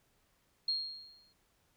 sine tone with exponential decay, 4250 Hz, C8, 26 cents sharp, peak -28 dBFS, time 0.68-1.33 s, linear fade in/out 5 ms, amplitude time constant 140 ms, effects pink hiss -73 dBFS RMS until 1.76 s

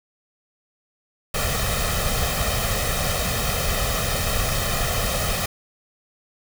pink noise with comb filter, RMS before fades -23 dBFS, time 1.34-5.46 s, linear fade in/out 5 ms, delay 1.6 ms, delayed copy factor +0.75, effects none

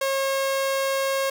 sawtooth tone, 542 Hz, C#5, 39 cents flat, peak -18 dBFS, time 0.01-1.3 s, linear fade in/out 5 ms, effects 9-bit

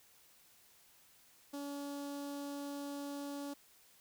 sawtooth tone with notch filter, 284.1 Hz, C#4, 43 cents sharp, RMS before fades -43 dBFS, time 1.53-3.54 s, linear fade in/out 10 ms, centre 2100 Hz, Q 0.92, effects white hiss -65 dBFS RMS until 4 s

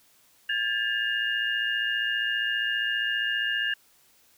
sine tone cluster, 1620 / 1735 / 2830 Hz, G#6 / A6 / F7, -43 / -25 / +22 cents, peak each -29 dBFS, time 0.49-3.74 s, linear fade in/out 5 ms, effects white hiss -61 dBFS RMS until 4.37 s

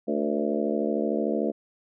harmonic tone with a mistuned harmonic, 73.42 Hz, D2, in tune, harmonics 3 / 4 / 5 / 6 / 7 / 8 / 9, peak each -29 / -30 / -31 / -32 / -32 / -33 / -34 dBFS, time 0.07-1.52 s, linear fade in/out 20 ms, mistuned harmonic 6, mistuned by +49 cents, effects none

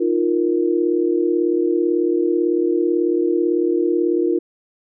sine chord, Eb suspended second, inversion none, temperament equal, 311.1 / 349.2 / 466.2 Hz, Eb4 / F4 / Bb4, 0 / 0 / 0 cents, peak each -21 / -17 / -23 dBFS, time 0-4.39 s, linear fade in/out 10 ms, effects none

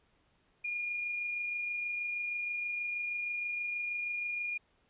sine tone with amplitude modulation, 2426 Hz, D#7, 44 cents flat, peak -32 dBFS, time 0.64-4.58 s, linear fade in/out 10 ms, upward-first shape sine, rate 26.3 Hz, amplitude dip 25%, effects pink hiss -71 dBFS RMS until 4.89 s + resampled to 8000 Hz

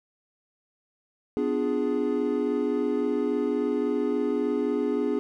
triangle chord, B diminished seventh, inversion none, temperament equal with one note detuned, 250.1 / 293.7 / 349.2 / 415.3 Hz, B3 / D4 / F4 / Ab4, +22 / 0 / 0 / 0 cents, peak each -27 / -27 / -31 / -25 dBFS, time 1.37-5.19 s, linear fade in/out 0 ms, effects none

